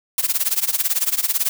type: noise with tremolo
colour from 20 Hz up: blue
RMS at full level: -17 dBFS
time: 0.18-1.49 s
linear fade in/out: 2 ms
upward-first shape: sine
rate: 18 Hz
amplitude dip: 90%
effects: none